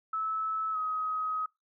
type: tone with pitch glide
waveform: sine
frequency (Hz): 1303 to 1264.4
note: E6 to D#6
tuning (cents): -20 to +27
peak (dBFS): -29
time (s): 0.13-1.46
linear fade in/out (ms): 5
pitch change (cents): -53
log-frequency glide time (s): 0.72-0.77
effects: noise-tail reverb RT60 0.2 s tail -24 dB re dry